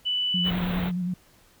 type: tone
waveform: sine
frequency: 2978 Hz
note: F#7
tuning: 11 cents sharp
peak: -23 dBFS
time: 0.05-0.51 s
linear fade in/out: 20 ms
type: tone with vibrato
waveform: sine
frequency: 179.4 Hz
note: F3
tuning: 47 cents sharp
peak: -25 dBFS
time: 0.34-1.14 s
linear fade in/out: 5 ms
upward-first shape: square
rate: 9.6 Hz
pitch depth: 32 cents each way
type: band-stop noise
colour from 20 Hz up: pink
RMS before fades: -32 dBFS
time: 0.43-0.92 s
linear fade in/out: 50 ms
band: 3900 to 15000 Hz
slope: 96 dB/octave
effects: pink hiss -58 dBFS RMS until 1.6 s